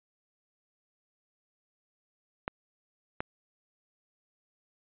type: clicks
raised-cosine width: 0.5 ms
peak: -16 dBFS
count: 2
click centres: 2.479 / 3.205 s
effects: resampled to 8000 Hz